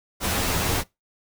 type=noise with comb filter; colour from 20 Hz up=pink; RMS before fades=-24 dBFS; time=0.2-0.84 s; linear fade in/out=50 ms; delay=11 ms; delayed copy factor=+0.6; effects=noise-tail reverb RT60 0.2 s tail -22 dB re dry